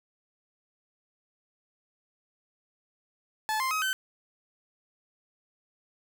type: tone with pitch steps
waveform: 30% pulse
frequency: 866 / 1047.9 / 1267.9 / 1534.1 Hz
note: A5 / C6 / D#6 / G6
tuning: -28 / +2 / +32 / -38 cents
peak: -24 dBFS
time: 3.49-3.93 s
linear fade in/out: 0 ms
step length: 110 ms
effects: none